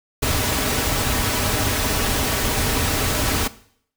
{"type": "noise with comb filter", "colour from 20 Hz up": "pink", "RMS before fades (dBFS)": -21, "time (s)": [0.22, 3.48], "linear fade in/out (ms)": 10, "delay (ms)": 5.7, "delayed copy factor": -0.5, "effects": ["noise-tail reverb RT60 0.6 s tail -17 dB re dry"]}